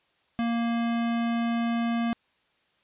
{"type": "tone", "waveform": "square", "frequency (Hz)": 233.1, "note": "A#3", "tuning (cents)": 0, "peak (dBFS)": -25, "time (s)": [0.39, 2.13], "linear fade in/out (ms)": 0, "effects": ["white hiss -68 dBFS RMS until 2.83 s", "resampled to 8000 Hz"]}